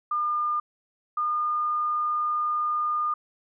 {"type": "tone pair in turn", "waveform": "sine", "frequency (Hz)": [1207, 1215.4], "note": ["D6", "D#6"], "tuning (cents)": [47, -41], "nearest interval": "unison", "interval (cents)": 12, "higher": "second", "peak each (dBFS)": -23, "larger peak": "neither", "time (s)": [[0.11, 0.6], [1.17, 3.14]], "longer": "second", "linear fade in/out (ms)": 5, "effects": []}